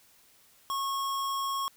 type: tone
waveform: square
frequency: 1094 Hz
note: C#6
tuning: 23 cents flat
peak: -30 dBFS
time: 0.7-1.68 s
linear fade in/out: 0 ms
effects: white hiss -61 dBFS RMS until 1.76 s